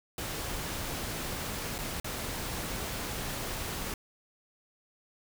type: noise with dropouts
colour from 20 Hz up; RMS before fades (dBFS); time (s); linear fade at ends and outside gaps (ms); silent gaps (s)
pink; -36; 0.18-3.94; 2; 1.782-1.787 / 2-2.044
effects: none